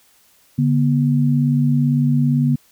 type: tone pair together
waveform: sine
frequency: 144.1 / 241.9 Hz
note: D3 / B3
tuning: -33 / -36 cents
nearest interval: major sixth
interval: 897 cents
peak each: -15 / -17 dBFS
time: 0.58-2.56 s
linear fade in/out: 10 ms
effects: white hiss -55 dBFS RMS until 2.71 s